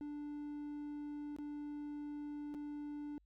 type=tone with dropouts; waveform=triangle; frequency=293.7 Hz; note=D4; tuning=in tune; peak=-40 dBFS; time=0.01-3.18 s; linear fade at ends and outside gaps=0 ms; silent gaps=1.364-1.386 / 2.541-2.547 s; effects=added 50 Hz sine -68 dBFS peak until 3.25 s